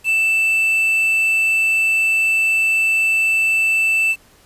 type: tone with quantisation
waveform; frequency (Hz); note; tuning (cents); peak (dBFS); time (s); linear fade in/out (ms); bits
triangle; 2652; E7; +10; -12; 0.04-4.16; 50; 6
effects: pink hiss -51 dBFS RMS until 4.45 s + resampled to 32000 Hz